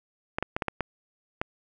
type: clicks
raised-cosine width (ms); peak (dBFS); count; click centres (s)
0.5; -12; 7; 0.385 / 0.426 / 0.565 / 0.622 / 0.683 / 0.807 / 1.415
effects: none